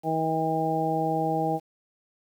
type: harmonic tone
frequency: 160.1 Hz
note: D#3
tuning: 50 cents sharp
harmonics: 1 / 2 / 3 / 4 / 5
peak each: -31 / -30 / -31 / -31 / -27 dBFS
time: 0.03-1.6 s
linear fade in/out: 50 ms
effects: 9-bit